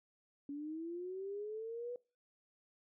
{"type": "linear sweep", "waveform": "sine", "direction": "up", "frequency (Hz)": [280, 493.9], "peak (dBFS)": -40, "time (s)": [0.49, 1.96], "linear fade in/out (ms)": 2, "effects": ["noise-tail reverb RT60 0.3 s tail -22 dB re dry"]}